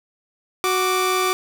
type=tone pair together; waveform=sawtooth; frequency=370 / 1174.7 Hz; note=F#4 / D6; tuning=0 / 0 cents; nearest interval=octave + minor sixth; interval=2000 cents; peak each=-17 dBFS; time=0.64-1.33 s; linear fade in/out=0 ms; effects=none